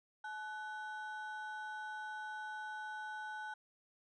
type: ring-modulated tone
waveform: triangle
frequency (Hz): 1174.7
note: D6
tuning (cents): 0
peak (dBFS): -37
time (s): 0.24-3.54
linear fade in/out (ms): 5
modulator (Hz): 318
effects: resampled to 22050 Hz